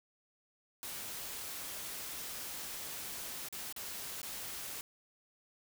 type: noise with dropouts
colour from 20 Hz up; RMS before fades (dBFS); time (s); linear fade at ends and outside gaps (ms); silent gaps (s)
white; -43; 0.83-4.81; 0; 3.486-3.526 / 3.725-3.763 / 4.217-4.23
effects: none